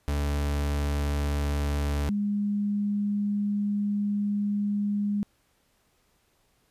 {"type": "tone pair in turn", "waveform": ["40% pulse", "sine"], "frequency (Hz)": [72.2, 204.8], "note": ["D2", "G#3"], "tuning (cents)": [-29, -24], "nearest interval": "octave + tritone", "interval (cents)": 1805, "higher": "second", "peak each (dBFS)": [-24, -24], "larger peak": "neither", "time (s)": [[0.08, 2.09], [2.09, 5.23]], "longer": "second", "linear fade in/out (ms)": 0, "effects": ["pink hiss -68 dBFS RMS until 6.7 s", "resampled to 32000 Hz"]}